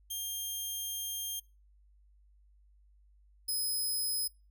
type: tone pair in turn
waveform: 10% pulse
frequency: 3200 / 5080 Hz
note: G7 / D#8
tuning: +35 / +35 cents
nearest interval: minor sixth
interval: 800 cents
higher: second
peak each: -27 / -25 dBFS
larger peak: second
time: 0.1-1.4 / 3.48-4.28 s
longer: first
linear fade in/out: 10 ms
effects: noise-tail reverb RT60 0.3 s tail -25 dB re dry + added 50 Hz sine -60 dBFS peak until 4.5 s